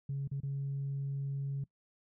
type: tone with dropouts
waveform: sine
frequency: 138.59 Hz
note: C#3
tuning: in tune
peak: -32 dBFS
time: 0.09-1.64 s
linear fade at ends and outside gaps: 5 ms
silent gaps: 0.276-0.314 / 0.404-0.432 s
effects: noise-tail reverb RT60 0.1 s tail -22 dB re dry + tanh soft clip ceiling -30 dBFS